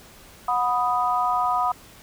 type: chord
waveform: sine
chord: B major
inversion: second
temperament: equal with one note detuned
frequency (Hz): 730.6 / 987.8 / 1244.5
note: F#5 / B5 / D#6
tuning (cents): -22 / 0 / 0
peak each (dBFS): -24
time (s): 0.48-1.72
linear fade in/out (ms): 5
effects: pink hiss -48 dBFS RMS until 2.02 s